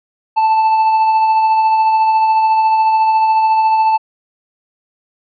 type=tone with tremolo; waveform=triangle; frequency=880 Hz; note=A5; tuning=in tune; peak=-6 dBFS; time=0.36-3.98 s; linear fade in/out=20 ms; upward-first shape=triangle; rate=14 Hz; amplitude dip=35%; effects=resampled to 11025 Hz